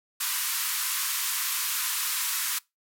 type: band-pass noise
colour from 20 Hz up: white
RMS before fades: -29 dBFS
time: 0.2-2.59 s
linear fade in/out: 10 ms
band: 940 to 16000 Hz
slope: 96 dB/octave
effects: noise-tail reverb RT60 0.2 s tail -23 dB re dry